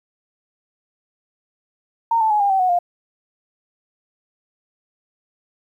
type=tone with pitch steps; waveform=sine; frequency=919 / 879 / 840.8 / 804.2 / 769.2 / 735.8 / 703.8 Hz; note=A#5 / A5 / G#5 / G5 / G5 / F#5 / F5; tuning=-25 / -2 / +21 / +44 / -33 / -10 / +13 cents; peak=-14 dBFS; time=2.11-2.789 s; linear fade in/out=5 ms; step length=97 ms; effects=9-bit